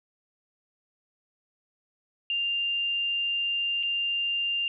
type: tone with dropouts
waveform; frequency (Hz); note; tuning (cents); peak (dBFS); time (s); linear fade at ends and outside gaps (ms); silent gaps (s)
sine; 2794; F7; 0; -25; 2.3-4.68; 1; 3.829-3.833
effects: none